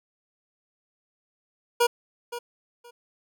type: tone with echo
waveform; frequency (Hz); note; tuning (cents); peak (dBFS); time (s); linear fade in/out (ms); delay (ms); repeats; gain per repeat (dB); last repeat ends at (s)
25% pulse; 478.4; A#4; +45; -14; 1.8-1.87; 10; 520; 2; -14; 2.91
effects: none